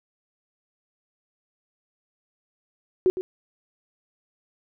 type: tone with echo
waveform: sine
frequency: 370 Hz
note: F#4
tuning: in tune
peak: -15 dBFS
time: 3.06-3.1 s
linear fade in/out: 0 ms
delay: 110 ms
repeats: 1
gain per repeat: -11 dB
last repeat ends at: 3.21 s
effects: none